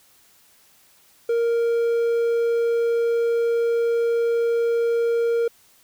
triangle tone, 466.2 Hz, A#4, in tune, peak -16 dBFS, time 1.29-5.48 s, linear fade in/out 5 ms, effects white hiss -56 dBFS RMS until 5.83 s

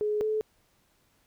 sine tone pair in turn, 421.6 / 432 Hz, G#4 / A4, +26 / -32 cents, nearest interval unison, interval 42 cents, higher second, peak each -25 dBFS, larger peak neither, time 0.01-0.21 / 0.21-0.41 s, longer neither, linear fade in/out 0 ms, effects pink hiss -68 dBFS RMS until 1.26 s

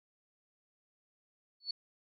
sine tone with exponential growth, 4435 Hz, C#8, in tune, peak -30 dBFS, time 1.6-1.71 s, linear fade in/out 5 ms, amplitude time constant 22 ms, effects none

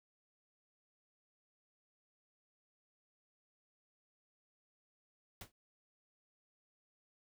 pink noise with exponential decay, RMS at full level -44 dBFS, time 5.41-5.52 s, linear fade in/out 2 ms, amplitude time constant 23 ms, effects none

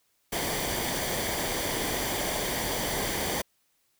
pink noise with comb filter, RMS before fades -30 dBFS, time 0.32-3.42 s, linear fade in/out 10 ms, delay 0.75 ms, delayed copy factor -0.55, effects white hiss -71 dBFS RMS until 3.99 s

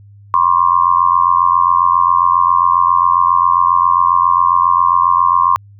sine tone with amplitude modulation, 1067 Hz, C6, 34 cents sharp, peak -4 dBFS, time 0.34-5.56 s, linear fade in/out 0 ms, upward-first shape sine, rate 87.4 Hz, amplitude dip 100%, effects added 101 Hz sine -38 dBFS peak until 5.79 s

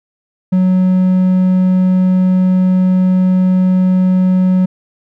triangle tone, 184.8 Hz, F#3, 2 cents flat, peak -6 dBFS, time 0.52-4.66 s, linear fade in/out 10 ms, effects none

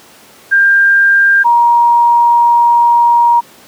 sine tone pair in turn, 1596 / 946 Hz, G6 / A#5, +31 / +25 cents, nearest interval major sixth, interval 906 cents, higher first, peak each -5 dBFS, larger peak neither, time 0.51-1.44 / 1.44-3.41 s, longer second, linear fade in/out 20 ms, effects pink hiss -40 dBFS RMS until 3.67 s + high-pass 200 Hz 12 dB/octave

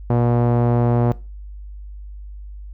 sawtooth tone with low-pass filter, 119.8 Hz, A#2, 48 cents sharp, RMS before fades -17 dBFS, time 0.1-1.12 s, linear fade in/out 0 ms, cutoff 790 Hz, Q 1.2, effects noise-tail reverb RT60 0.3 s tail -20 dB re dry + added 50 Hz sine -32 dBFS peak until 2.73 s

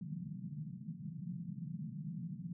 pink band-pass noise, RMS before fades -44 dBFS, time 0.01-2.53 s, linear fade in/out 2 ms, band 140 to 200 Hz, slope 48 dB/octave, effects none

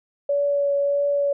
sine tone with vibrato, 568 Hz, C#5, 42 cents sharp, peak -18 dBFS, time 0.29-1.33 s, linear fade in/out 5 ms, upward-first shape triangle, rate 1.6 Hz, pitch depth 13 cents each way, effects none

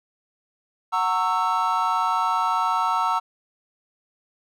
triangle chord, F# dominant seventh, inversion none, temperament equal with one note detuned, 740 / 917.4 / 1108.7 / 1318.5 Hz, F#5 / A#5 / C#6 / E6, 0 / -28 / 0 / 0 cents, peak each -26 / -22 / -26 / -22 dBFS, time 0.92-3.2 s, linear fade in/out 20 ms, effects none

